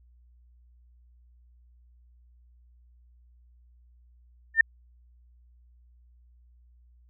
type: tone with exponential growth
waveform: sine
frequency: 1802 Hz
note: A6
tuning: 41 cents sharp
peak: -10 dBFS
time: 4.54-4.61 s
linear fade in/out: 5 ms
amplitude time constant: 15 ms
effects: added 60 Hz sine -55 dBFS peak until 7.09 s